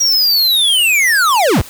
square linear sweep, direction down, 5730 to 32.21 Hz, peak -10 dBFS, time 0-1.62 s, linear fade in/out 10 ms, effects white hiss -35 dBFS RMS until 1.69 s

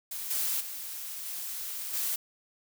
blue noise with level steps, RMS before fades -37 / -30 / -39 / -37 / -31 dBFS, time 0.11-2.16 s, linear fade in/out 5 ms, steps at 0.3 / 0.6 / 1.25 / 1.93 s, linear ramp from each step 10 ms, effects none

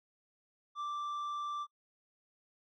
sine tone with tanh clipping, 1174.7 Hz, D6, in tune, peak -37 dBFS, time 0.75-1.67 s, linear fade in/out 50 ms, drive 6 dB, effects noise-tail reverb RT60 0.1 s tail -25 dB re dry

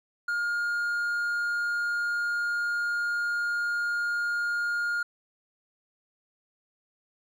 triangle tone, 1418 Hz, F6, 26 cents sharp, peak -24 dBFS, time 0.28-5.03 s, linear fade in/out 5 ms, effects none

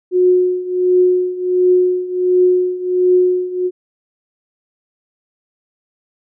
sine tone with tremolo, 363.5 Hz, F#4, 31 cents flat, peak -7 dBFS, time 0.11-3.71 s, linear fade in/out 50 ms, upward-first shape triangle, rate 1.4 Hz, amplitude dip 85%, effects none

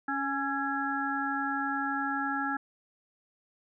harmonic tone with a mistuned harmonic, 277.2 Hz, C#4, in tune, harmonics 1 / 3 / 5 / 6, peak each -34 / -34 / -34 / -34 dBFS, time 0.08-2.57 s, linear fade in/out 5 ms, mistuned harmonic 5, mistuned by -38 cents, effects none

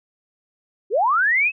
sine linear sweep, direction up, 349.8 to 2637 Hz, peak -15 dBFS, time 0.9-1.52 s, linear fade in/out 50 ms, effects none

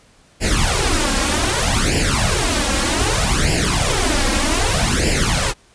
pink noise with flanger, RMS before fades -17 dBFS, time 0.4-5.54 s, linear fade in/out 50 ms, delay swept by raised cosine 0.4 to 3.7 ms, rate 0.64 Hz, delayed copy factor +0.8, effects pink hiss -52 dBFS RMS until 5.74 s + resampled to 22050 Hz

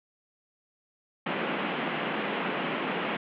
pink band-pass noise, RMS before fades -31 dBFS, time 1.26-3.17 s, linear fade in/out 5 ms, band 170 to 3100 Hz, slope 48 dB/octave, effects none

